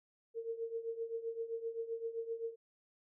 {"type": "tone with tremolo", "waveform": "sine", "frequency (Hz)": 457.5, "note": "A#4", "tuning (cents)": -32, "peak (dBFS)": -34, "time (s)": [0.34, 2.56], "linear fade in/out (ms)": 50, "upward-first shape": "triangle", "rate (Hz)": 7.7, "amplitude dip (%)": 85, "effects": []}